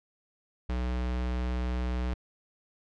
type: tone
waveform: square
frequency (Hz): 61.74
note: B1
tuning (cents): 0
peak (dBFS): -29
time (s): 0.69-2.14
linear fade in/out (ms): 5
effects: low-pass 4000 Hz 12 dB/octave